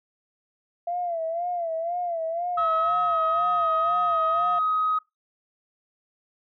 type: tone with vibrato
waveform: sine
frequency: 680 Hz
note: F5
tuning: 46 cents flat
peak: -25 dBFS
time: 0.87-4.59 s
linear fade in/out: 5 ms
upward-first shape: sine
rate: 2 Hz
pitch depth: 87 cents each way
type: tone with pitch glide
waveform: sine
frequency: 1284 to 1260.5 Hz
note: E6 to D#6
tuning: -46 to +22 cents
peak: -20 dBFS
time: 2.57-4.99 s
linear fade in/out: 10 ms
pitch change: -32 cents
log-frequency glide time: 2.72-3.5 s
effects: noise-tail reverb RT60 0.2 s tail -23 dB re dry + tanh soft clip ceiling -15 dBFS